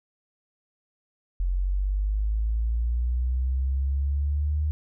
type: linear sweep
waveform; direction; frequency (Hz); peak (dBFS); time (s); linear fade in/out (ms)
sine; up; 44.01 to 76.3; -22; 1.4-4.71; 0
effects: none